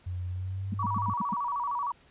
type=tone with pitch glide; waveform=sine; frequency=90 to 101.61 Hz; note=F#2 to G#2; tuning=-47 to -37 cents; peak=-31 dBFS; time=0.06-1.14 s; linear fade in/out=10 ms; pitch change=+210 cents; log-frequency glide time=0.28-0.88 s
type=tone bursts; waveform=sine; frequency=202.4 Hz; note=G#3; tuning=44 cents flat; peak=-28 dBFS; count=6; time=0.72-1.341 s; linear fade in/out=5 ms; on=21 ms; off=99 ms
type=tone with vibrato; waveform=sine; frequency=1046 Hz; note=C6; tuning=1 cent flat; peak=-28 dBFS; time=0.79-1.92 s; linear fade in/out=5 ms; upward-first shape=square; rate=13 Hz; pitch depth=140 cents each way
effects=pink hiss -60 dBFS RMS until 2.1 s + resampled to 8000 Hz